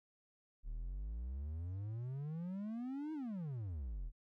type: exponential two-way sweep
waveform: triangle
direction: up then down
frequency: 35.65 to 319.8 to 35.65 Hz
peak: -38 dBFS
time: 0.63-4.12 s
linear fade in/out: 50 ms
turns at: 3.13 s
effects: none